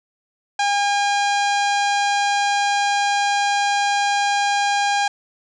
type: harmonic tone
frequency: 810 Hz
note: G#5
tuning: 43 cents flat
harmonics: 1 / 2 / 3 / 4 / 5 / 6 / 7 / 8 / 9 / 10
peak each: -18 / -24 / -28 / -30 / -32 / -34 / -35 / -36 / -37 / -38 dBFS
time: 0.59-5.08 s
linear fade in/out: 5 ms
effects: none